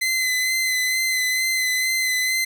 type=tone with vibrato; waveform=sawtooth; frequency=2041 Hz; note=C7; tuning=44 cents flat; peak=-16 dBFS; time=0.01-2.45 s; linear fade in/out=10 ms; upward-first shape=sine; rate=2.2 Hz; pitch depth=23 cents each way; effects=none